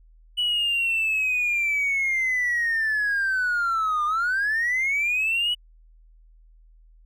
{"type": "linear two-way sweep", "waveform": "triangle", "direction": "down then up", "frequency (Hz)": [2960, 1194, 2960], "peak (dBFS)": -18, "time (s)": [0.37, 5.55], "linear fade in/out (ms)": 20, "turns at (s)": 4.05, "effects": ["tanh soft clip ceiling -17 dBFS", "added 40 Hz sine -50 dBFS peak until 7.05 s"]}